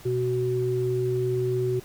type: tone pair together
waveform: sine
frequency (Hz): 124.1 / 372.8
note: B2 / F#4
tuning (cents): +9 / +13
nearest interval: octave + perfect fifth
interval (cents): 1904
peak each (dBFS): -27 / -24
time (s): 0.05-1.8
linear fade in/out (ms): 10
effects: pink hiss -48 dBFS RMS until 1.84 s